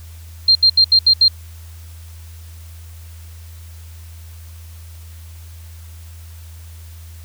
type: tone bursts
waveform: sine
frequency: 4186 Hz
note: C8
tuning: in tune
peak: -7 dBFS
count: 6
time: 0.48-1.282 s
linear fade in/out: 5 ms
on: 72 ms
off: 74 ms
effects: added 82 Hz sine -34 dBFS peak until 7.24 s + white hiss -47 dBFS RMS until 7.24 s